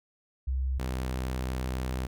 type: tone pair in turn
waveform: sine / sawtooth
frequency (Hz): 65.41 / 63.84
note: C2 / C2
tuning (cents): 0 / -42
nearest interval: unison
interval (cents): 42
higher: first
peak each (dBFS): -26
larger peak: neither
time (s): 0.47-0.79 / 0.79-2.07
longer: second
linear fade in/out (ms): 10
effects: none